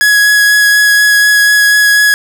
45% pulse tone with vibrato, 1674 Hz, G#6, 13 cents sharp, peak -5 dBFS, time 0.01-2.14 s, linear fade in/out 0 ms, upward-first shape sine, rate 4.1 Hz, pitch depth 9 cents each way, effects none

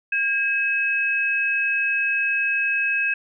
sine tone pair together, 1618.9 / 2568 Hz, G#6 / E7, -45 / -46 cents, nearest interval minor sixth, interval 799 cents, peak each -23 / -21 dBFS, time 0.12-3.14 s, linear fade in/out 5 ms, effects none

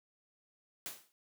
white noise with exponential decay, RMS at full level -39 dBFS, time 0.86-1.12 s, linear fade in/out 0 ms, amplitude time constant 56 ms, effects high-pass 150 Hz 12 dB/octave

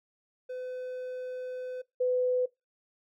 triangle / sine tone pair in turn, 506 / 501.9 Hz, B4 / B4, +42 / +28 cents, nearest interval unison, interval 14 cents, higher first, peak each -33 / -24 dBFS, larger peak second, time 0.49-1.82 / 2-2.46 s, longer first, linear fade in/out 10 ms, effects noise-tail reverb RT60 0.2 s tail -22 dB re dry

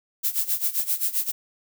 violet noise with tremolo, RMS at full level -22 dBFS, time 0.23-1.32 s, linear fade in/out 20 ms, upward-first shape sine, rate 7.6 Hz, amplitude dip 85%, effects none

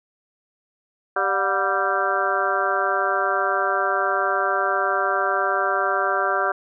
harmonic tone with a mistuned harmonic, 195.6 Hz, G3, 4 cents flat, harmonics 2 / 3 / 4 / 5 / 6 / 7 / 8, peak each -28 / -27 / -26 / -30 / -26 / -25 / -26 dBFS, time 1.16-6.52 s, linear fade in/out 5 ms, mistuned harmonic 4, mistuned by -110 cents, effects none

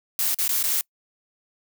blue noise with dropouts, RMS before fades -23 dBFS, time 0.19-0.81 s, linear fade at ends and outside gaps 1 ms, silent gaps 0.345-0.387 / 0.479-0.491 / 0.628-0.638 s, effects noise-tail reverb RT60 0.1 s tail -26 dB re dry

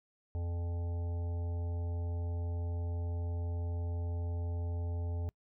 harmonic tone, 86 Hz, F2, 26 cents flat, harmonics 1 / 3 / 5 / 7 / 9 / 10, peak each -33 / -51 / -50 / -53 / -57 / -60 dBFS, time 0.35-5.29 s, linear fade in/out 0 ms, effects noise-tail reverb RT60 0.1 s tail -26 dB re dry

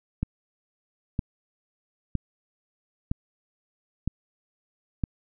click train, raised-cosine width 5 ms, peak -13 dBFS, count 6, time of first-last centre 0.23-5.038 s, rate 1.04 Hz, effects none

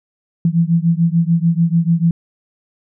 sine beating tone pair, 164.81 / 171.61 Hz, E3 / F3, 0 / -30 cents, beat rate 6.8 Hz, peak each -14 / -15 dBFS, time 0.45-2.11 s, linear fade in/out 2 ms, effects none

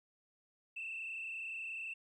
sine tone with frequency modulation, 2659 Hz, E7, 14 cents sharp, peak -39 dBFS, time 0.76-1.94 s, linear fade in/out 10 ms, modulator 31.6 Hz, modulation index 2.3, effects tanh soft clip ceiling -36 dBFS + 13-bit

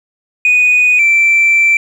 sine tone pair in turn, 2479 / 2340 Hz, D#7 / D7, -7 / -7 cents, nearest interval minor second, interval 100 cents, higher first, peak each -5 dBFS, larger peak neither, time 0.45-0.99 / 0.99-1.77 s, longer second, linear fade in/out 2 ms, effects tanh soft clip ceiling -4 dBFS + 7-bit

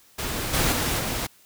pink noise with level steps, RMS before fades -29 / -22 / -25 / -28 dBFS, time 0.18-1.27 s, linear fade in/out 10 ms, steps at 0.53 / 0.72 / 0.99 s, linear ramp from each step 10 ms, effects white hiss -56 dBFS RMS until 1.45 s

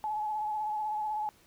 sine tone with vibrato, 852 Hz, G#5, 44 cents sharp, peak -30 dBFS, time 0.04-1.29 s, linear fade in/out 0 ms, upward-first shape triangle, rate 16 Hz, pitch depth 38 cents each way, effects pink hiss -62 dBFS RMS until 1.46 s

